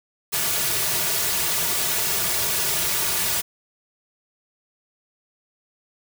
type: noise with comb filter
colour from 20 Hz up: white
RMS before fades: -23 dBFS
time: 0.32-3.42 s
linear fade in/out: 20 ms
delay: 3.8 ms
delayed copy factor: -0.85
effects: none